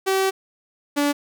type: tone pair in turn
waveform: sawtooth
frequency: 383.9 / 288.5 Hz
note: G4 / D4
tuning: -36 / -31 cents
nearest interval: perfect fourth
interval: 495 cents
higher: first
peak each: -14 dBFS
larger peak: neither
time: 0.06-0.31 / 0.96-1.13 s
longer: first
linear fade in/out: 20 ms
effects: none